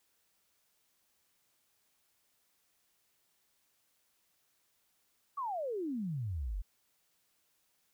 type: exponential sweep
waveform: sine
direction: down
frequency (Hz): 1174.7 to 41.2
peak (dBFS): -34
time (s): 5.37-6.62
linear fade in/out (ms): 10
effects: white hiss -75 dBFS RMS until 7.93 s